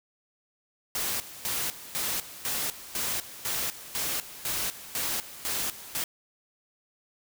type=noise with tremolo; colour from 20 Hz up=white; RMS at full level=-30 dBFS; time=0.95-6.04 s; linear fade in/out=2 ms; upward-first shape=square; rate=2 Hz; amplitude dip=80%; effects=none